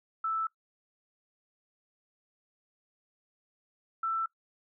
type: tone pair in turn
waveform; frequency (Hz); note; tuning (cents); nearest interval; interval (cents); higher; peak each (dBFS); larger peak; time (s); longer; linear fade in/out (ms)
sine; 1318.5 / 1331.5; E6 / E6; 0 / +17; unison; 17; second; -28; neither; 0.24-0.47 / 4.03-4.26; neither; 5
effects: noise-tail reverb RT60 0.1 s tail -19 dB re dry